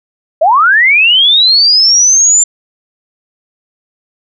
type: linear sweep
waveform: sine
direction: up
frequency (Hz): 587.3 to 7250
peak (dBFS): -4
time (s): 0.41-2.44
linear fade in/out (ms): 10
effects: none